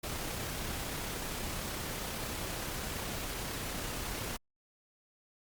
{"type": "noise with amplitude modulation", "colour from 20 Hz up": "pink", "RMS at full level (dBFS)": -37, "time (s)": [0.03, 4.37], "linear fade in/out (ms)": 10, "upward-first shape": "sine", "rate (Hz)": 32.8, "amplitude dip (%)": 25, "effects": ["Opus 48 kbps"]}